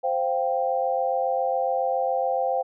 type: chord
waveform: sine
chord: C suspended fourth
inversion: none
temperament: just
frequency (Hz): 523.3 / 697.7 / 784.9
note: C5 / F5 / G5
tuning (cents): 0 / -2 / +2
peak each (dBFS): -25 / -27 / -26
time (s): 0.03-2.63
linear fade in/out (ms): 20
effects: none